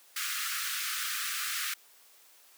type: high-pass noise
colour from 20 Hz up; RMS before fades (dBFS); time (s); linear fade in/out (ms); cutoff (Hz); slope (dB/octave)
pink; -34; 0.16-1.74; 5; 1200; 96
effects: white hiss -59 dBFS RMS until 2.57 s + high-pass 400 Hz 12 dB/octave